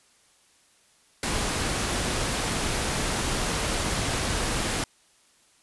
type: noise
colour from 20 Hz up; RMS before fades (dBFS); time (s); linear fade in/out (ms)
pink; -27; 1.23-4.84; 2
effects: white hiss -61 dBFS RMS until 5.62 s + resampled to 24000 Hz